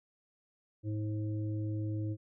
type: harmonic tone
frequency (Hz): 106.6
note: G#2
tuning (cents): +46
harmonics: 1 / 3 / 5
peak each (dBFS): -33 / -39 / -50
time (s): 0.83-2.17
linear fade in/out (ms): 50
effects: none